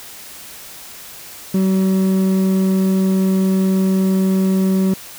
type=tone pair together; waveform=triangle; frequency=190.33 / 377.7 Hz; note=F#3 / F#4; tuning=+49 / +36 cents; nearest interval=octave; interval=1187 cents; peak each=-11 / -21 dBFS; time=1.54-4.94 s; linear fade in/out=5 ms; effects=white hiss -36 dBFS RMS until 5.18 s